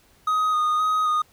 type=tone with vibrato; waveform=triangle; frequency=1244.5 Hz; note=D#6; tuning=in tune; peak=-17 dBFS; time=0.27-1.22 s; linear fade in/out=5 ms; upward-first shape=square; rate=1.9 Hz; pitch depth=17 cents each way; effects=pink hiss -58 dBFS RMS until 1.32 s